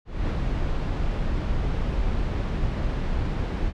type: noise with ADSR envelope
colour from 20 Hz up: brown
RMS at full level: -23 dBFS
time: 0.05-3.73 s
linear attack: 250 ms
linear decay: 16 ms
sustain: -2 dB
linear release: 49 ms
effects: low-pass 4000 Hz 12 dB/octave